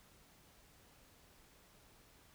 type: silence
effects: pink hiss -65 dBFS RMS until 2.34 s

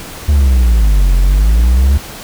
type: exponential two-way sweep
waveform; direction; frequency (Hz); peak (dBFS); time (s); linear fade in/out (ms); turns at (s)
triangle; down then up; 74.8 to 43.9 to 71.5; -4; 0.28-1.98; 10; 1.15
effects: pink hiss -29 dBFS RMS until 2.23 s

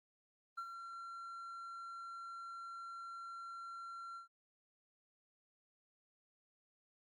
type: tone with ADSR envelope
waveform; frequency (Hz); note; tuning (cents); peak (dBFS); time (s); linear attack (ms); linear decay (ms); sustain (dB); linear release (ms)
triangle; 1366; F6; -39; -37; 0.57-4.28; 14; 60; -7; 120
effects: tanh soft clip ceiling -33 dBFS + Opus 32 kbps

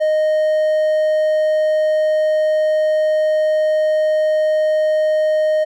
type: tone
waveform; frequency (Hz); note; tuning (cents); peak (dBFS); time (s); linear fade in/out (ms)
triangle; 619; D#5; -9; -11; 0-5.65; 20
effects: none

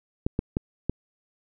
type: clicks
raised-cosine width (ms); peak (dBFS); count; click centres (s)
3; -11; 4; 0.265 / 0.391 / 0.569 / 0.896
effects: none

